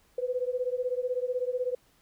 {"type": "beating tone pair", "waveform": "sine", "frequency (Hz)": [493.9, 509.9], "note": ["B4", "C5"], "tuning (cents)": [0, -45], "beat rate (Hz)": 16, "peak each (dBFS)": [-30, -31], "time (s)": [0.18, 1.75], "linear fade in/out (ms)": 5, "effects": ["pink hiss -65 dBFS RMS until 2.01 s"]}